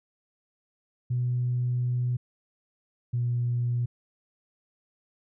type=tone pair in turn; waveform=sine; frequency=123.4 / 120.86 Hz; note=B2 / B2; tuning=-1 / -37 cents; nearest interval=unison; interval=36 cents; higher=first; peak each=-23 dBFS; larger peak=neither; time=1.1-2.17 / 3.13-3.86 s; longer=first; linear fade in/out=10 ms; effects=tanh soft clip ceiling -19 dBFS

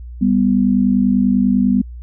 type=tone pair together; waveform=sine; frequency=197.62 / 247.7 Hz; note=G3 / B3; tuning=+14 / +5 cents; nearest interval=major third; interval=391 cents; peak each=-14 dBFS; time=0.21-1.82 s; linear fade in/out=10 ms; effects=added 60 Hz sine -29 dBFS peak until 2.02 s

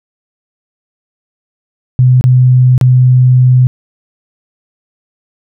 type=tone with dropouts; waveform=sine; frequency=126.8 Hz; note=B2; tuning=46 cents sharp; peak=-3 dBFS; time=1.99-3.67 s; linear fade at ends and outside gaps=0 ms; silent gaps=2.211-2.24 / 2.779-2.812 s; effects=none

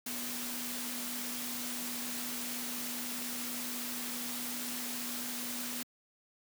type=tone in noise; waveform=sine; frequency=243.6 Hz; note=B3; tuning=24 cents flat; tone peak=-43 dBFS; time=0.06-5.83 s; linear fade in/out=5 ms; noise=white; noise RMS=-39 dBFS; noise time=0.06-5.83 s; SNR=-7 dB; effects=high-pass 150 Hz 12 dB/octave

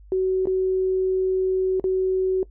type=tone with dropouts; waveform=sine; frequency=375.3 Hz; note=F#4; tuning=25 cents sharp; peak=-18 dBFS; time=0.12-2.43 s; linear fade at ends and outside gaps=1 ms; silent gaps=0.456-0.471 / 1.798-1.841 s; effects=noise-tail reverb RT60 0.1 s tail -19 dB re dry + added 50 Hz sine -44 dBFS peak until 2.5 s

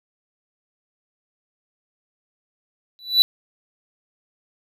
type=tone with exponential growth; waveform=triangle; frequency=3962 Hz; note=B7; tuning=5 cents sharp; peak=-5 dBFS; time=2.99-3.22 s; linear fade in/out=0 ms; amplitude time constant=48 ms; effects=none

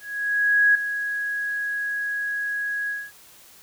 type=tone with ADSR envelope; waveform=sine; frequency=1661.2 Hz; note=G#6; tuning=in tune; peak=-13 dBFS; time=0-3.12 s; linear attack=750 ms; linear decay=4 ms; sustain=-11 dB; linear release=230 ms; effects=white hiss -50 dBFS RMS until 3.62 s

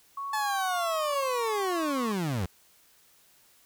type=tone with vibrato; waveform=sine; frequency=1108.7 Hz; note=C#6; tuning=in tune; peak=-32 dBFS; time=0.17-2.12 s; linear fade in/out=5 ms; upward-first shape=triangle; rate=1 Hz; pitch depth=15 cents each way
type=linear sweep; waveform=30% pulse; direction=down; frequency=870 to 82.41 Hz; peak=-25 dBFS; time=0.33-2.46 s; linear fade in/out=5 ms
effects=white hiss -61 dBFS RMS until 3.65 s

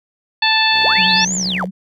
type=harmonic tone; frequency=880 Hz; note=A5; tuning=in tune; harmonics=1 / 2 / 3 / 4 / 5; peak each=-18 / -18 / -18 / -18 / -18 dBFS; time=0.42-1.25 s; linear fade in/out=5 ms
type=tone with pitch glide; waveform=5% pulse; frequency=65.1 to 65.82 Hz; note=C2 to C2; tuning=-8 to +11 cents; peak=-22 dBFS; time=0.71-1.68 s; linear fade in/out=50 ms; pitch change=+19 cents; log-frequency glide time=0.97-1.14 s
type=linear two-way sweep; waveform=sine; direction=up then down; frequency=347.1 to 7280 to 363.3 Hz; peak=-18 dBFS; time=0.84-1.65 s; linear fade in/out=5 ms; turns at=1.35 s
type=tone with vibrato; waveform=sine; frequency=185 Hz; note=F#3; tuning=in tune; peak=-22 dBFS; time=0.97-1.71 s; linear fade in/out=20 ms; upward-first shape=sine; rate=10 Hz; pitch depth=49 cents each way
effects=none

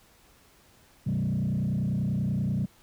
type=tone with frequency modulation; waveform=sine; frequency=161.8 Hz; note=E3; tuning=32 cents flat; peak=-23 dBFS; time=1.06-2.66 s; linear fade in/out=10 ms; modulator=30.3 Hz; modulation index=1.8; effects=tanh soft clip ceiling -22 dBFS + pink hiss -59 dBFS RMS until 2.82 s

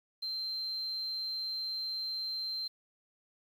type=tone; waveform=sine; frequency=4132 Hz; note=C8; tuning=22 cents flat; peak=-33 dBFS; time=0.22-2.68 s; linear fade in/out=10 ms; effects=tanh soft clip ceiling -30 dBFS + 10-bit

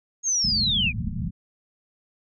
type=linear sweep; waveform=sine; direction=down; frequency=6645 to 2310 Hz; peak=-20 dBFS; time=0.23-0.93 s; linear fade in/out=50 ms
type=low-pass noise; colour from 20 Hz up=white; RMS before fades=-29 dBFS; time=0.43-1.31 s; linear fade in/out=20 ms; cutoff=230 Hz; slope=96 dB/octave
effects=none

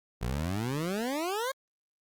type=exponential sweep; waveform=20% pulse; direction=up; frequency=55 to 554.4 Hz; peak=-25 dBFS; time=0.21-1.52 s; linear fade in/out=10 ms; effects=Opus 48 kbps

